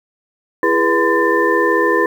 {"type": "tone cluster", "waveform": "sine", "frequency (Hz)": [335.7, 413.9, 487.6, 1024, 1783], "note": ["E4", "G#4", "B4", "C6", "A6"], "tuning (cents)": [32, -6, -22, -38, 22], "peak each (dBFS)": -18, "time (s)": [0.63, 2.06], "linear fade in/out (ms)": 2, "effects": ["7-bit"]}